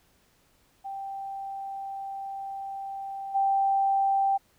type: tone with level steps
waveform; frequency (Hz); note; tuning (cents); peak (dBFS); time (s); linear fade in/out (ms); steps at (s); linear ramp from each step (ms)
sine; 784; G5; 0; -33 / -21; 0.84-4.38; 20; 3.34; 20
effects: pink hiss -65 dBFS RMS until 4.58 s